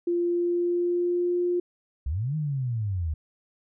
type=tone with pitch glide; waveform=sine; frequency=346.8 to 353.3 Hz; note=F4 to F4; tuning=-12 to +20 cents; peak=-22 dBFS; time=0.07-1.6 s; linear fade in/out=5 ms; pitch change=+32 cents; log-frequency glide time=0.19-1.4 s
type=linear two-way sweep; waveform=sine; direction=up then down; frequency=59.9 to 157.7 to 73.4 Hz; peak=-25 dBFS; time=2.06-3.14 s; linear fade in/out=5 ms; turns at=2.36 s
effects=none